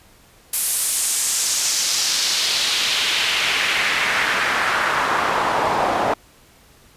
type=noise with band-pass filter sweep; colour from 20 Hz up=pink; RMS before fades=-20 dBFS; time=0.53-6.14 s; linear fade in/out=5 ms; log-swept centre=11000 to 710 Hz; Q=1.7; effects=pink hiss -51 dBFS RMS until 6.96 s + resampled to 32000 Hz